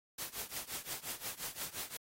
white noise with tremolo, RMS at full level -39 dBFS, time 0.18-1.97 s, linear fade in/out 5 ms, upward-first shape triangle, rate 5.7 Hz, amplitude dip 95%, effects AAC 48 kbps

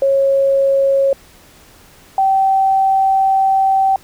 sine tone pair in turn, 547 / 772.8 Hz, C#5 / G5, -23 / -25 cents, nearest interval tritone, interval 598 cents, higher second, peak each -10 dBFS, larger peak neither, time 0.02-1.13 / 2.18-3.96 s, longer second, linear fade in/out 2 ms, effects pink hiss -45 dBFS RMS until 4.03 s

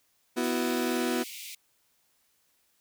35% pulse chord, B suspended fourth, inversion none, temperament just, 246.9 / 329.3 / 370.4 Hz, B3 / E4 / F#4, 0 / -2 / +2 cents, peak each -28 / -31 / -30 dBFS, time 0.36-1.24 s, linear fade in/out 20 ms
pink high-pass noise, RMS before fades -42 dBFS, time 0.43-1.55 s, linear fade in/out 5 ms, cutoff 2100 Hz, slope 96 dB/octave
effects white hiss -70 dBFS RMS until 2.8 s

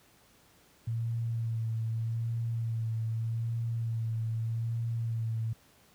sine tone with vibrato, 114.1 Hz, A#2, 37 cents flat, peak -29 dBFS, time 0.87-5.53 s, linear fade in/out 5 ms, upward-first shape sine, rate 0.82 Hz, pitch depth 26 cents each way, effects pink hiss -62 dBFS RMS until 5.94 s + high-pass 60 Hz 12 dB/octave

